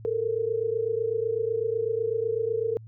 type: tone pair together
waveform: sine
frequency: 438.2 / 466.2 Hz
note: A4 / A#4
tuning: -7 / 0 cents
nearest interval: minor second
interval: 107 cents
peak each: -27 dBFS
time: 0.05-2.77 s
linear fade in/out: 0 ms
effects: added 111 Hz sine -42 dBFS peak until 2.87 s